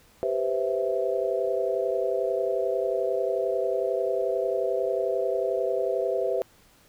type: chord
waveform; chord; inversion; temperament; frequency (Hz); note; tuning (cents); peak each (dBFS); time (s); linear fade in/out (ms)
sine; C major seventh; second; equal with one note detuned; 392 / 493.9 / 525.1 / 659.3; G4 / B4 / C5 / E5; 0 / 0 / +6 / 0; -29; 0.23-6.42; 0
effects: pink hiss -58 dBFS RMS until 6.88 s

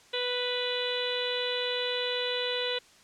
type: harmonic tone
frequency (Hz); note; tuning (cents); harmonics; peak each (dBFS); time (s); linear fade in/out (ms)
493.9; B4; 0; 1 / 2 / 3 / 4 / 5 / 6 / 7 / 8; -32 / -42 / -40 / -40 / -40 / -36 / -35 / -36; 0.13-2.79; 10
effects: white hiss -57 dBFS RMS until 3.03 s + low-pass 7000 Hz 12 dB/octave

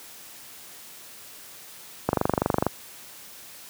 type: click train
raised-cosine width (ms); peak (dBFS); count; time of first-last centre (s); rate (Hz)
1; -6; 15; 2.09-2.666; 24.3
effects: white hiss -45 dBFS RMS until 3.69 s + high-pass 80 Hz 12 dB/octave

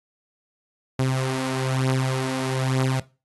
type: beating tone pair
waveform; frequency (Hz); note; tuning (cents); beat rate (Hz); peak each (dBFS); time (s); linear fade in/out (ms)
sawtooth; 130.3 / 131.4; C3 / C3; -7 / +8; 1.1; -23 / -19; 0.99-3; 5
effects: noise-tail reverb RT60 0.3 s tail -19 dB re dry + AAC 32 kbps

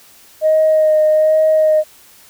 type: tone with vibrato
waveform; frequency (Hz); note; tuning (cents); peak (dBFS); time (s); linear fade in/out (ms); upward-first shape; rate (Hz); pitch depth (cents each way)
sine; 622.3; D#5; 0; -8; 0.41-1.84; 50; sine; 1.2; 16
effects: tanh soft clip ceiling -4 dBFS + white hiss -45 dBFS RMS until 2.29 s

